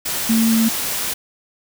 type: tone in noise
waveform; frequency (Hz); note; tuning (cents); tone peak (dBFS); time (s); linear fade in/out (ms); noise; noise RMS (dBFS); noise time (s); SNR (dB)
sine; 225.6; A3; +44; -13; 0.29-0.69; 10; white; -23; 0.05-1.14; +7
effects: none